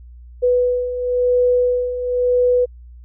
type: beating tone pair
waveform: sine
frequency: 493.9 / 494.87 Hz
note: B4 / B4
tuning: 0 / +3 cents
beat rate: 0.97 Hz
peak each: -21 / -15 dBFS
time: 0.42-2.66 s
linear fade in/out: 20 ms
effects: added 60 Hz sine -37 dBFS peak until 3.04 s